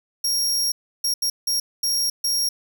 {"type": "tone bursts at uneven times", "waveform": "sawtooth", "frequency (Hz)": 5588, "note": "F8", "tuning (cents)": 0, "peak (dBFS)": -17, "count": 6, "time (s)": [[0.24, 0.72], [1.04, 1.14], [1.22, 1.3], [1.47, 1.6], [1.83, 2.1], [2.24, 2.49]], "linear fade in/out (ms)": 5, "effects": []}